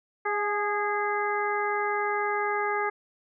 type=harmonic tone with a mistuned harmonic; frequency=411.5 Hz; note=G#4; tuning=16 cents flat; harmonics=1 / 2 / 3 / 4 / 5; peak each=-30 / -30 / -31 / -33 / -34 dBFS; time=0.25-2.9 s; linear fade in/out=10 ms; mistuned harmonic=2; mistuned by=+30 cents; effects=none